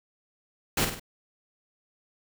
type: noise with echo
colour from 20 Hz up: pink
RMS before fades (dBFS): -25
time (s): 0.77-0.85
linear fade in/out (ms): 5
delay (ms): 49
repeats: 3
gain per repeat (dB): -6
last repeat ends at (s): 0.997
effects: none